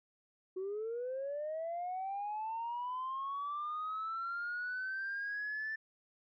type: linear sweep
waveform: sine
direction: up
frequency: 366.6 to 1771 Hz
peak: -35 dBFS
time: 0.56-5.76 s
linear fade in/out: 10 ms
effects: tanh soft clip ceiling -33 dBFS